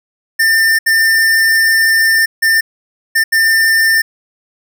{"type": "tone bursts at uneven times", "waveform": "square", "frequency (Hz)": 1797, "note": "A6", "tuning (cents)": 36, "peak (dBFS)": -9, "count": 5, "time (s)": [[0.39, 0.79], [0.86, 2.26], [2.42, 2.61], [3.15, 3.24], [3.32, 4.02]], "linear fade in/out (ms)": 10, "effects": []}